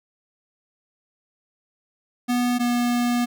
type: tone pair in turn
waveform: square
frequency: 244.9 / 241.8 Hz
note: B3 / B3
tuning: -14 / -36 cents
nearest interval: unison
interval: 22 cents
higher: first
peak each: -20 dBFS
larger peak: neither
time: 2.28-2.59 / 2.59-3.26 s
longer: second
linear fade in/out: 20 ms
effects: none